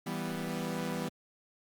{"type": "chord", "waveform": "sawtooth", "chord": "E minor", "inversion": "none", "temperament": "equal", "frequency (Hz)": [164.81, 196, 246.9], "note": ["E3", "G3", "B3"], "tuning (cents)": [0, 0, 0], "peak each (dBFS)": -34, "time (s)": [0.06, 1.09], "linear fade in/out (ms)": 10, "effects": ["Opus 48 kbps"]}